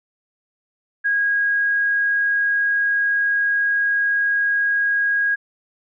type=tone; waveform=sine; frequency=1641 Hz; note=G#6; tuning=21 cents flat; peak=-16 dBFS; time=1.04-5.36 s; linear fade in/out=20 ms; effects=none